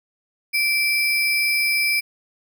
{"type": "tone with sample-and-hold", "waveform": "sine", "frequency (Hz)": 2334, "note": "D7", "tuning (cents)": -11, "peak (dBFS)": -17, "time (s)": [0.53, 2.01], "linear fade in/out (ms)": 20, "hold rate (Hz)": 7350, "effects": []}